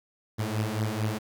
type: beating tone pair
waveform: sawtooth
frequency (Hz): 106 / 110.5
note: G#2 / A2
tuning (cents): +36 / +8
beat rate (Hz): 4.5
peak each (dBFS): -26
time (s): 0.38-1.19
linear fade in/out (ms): 20
effects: 9-bit